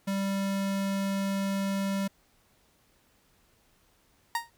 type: tone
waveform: square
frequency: 196 Hz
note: G3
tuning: in tune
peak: -28 dBFS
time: 0.07-2.08 s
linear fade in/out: 10 ms
type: tone with exponential decay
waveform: 30% pulse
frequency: 932.3 Hz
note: A#5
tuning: in tune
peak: -21 dBFS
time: 4.35-4.5 s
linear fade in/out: 2 ms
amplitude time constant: 32 ms
effects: pink hiss -66 dBFS RMS until 4.57 s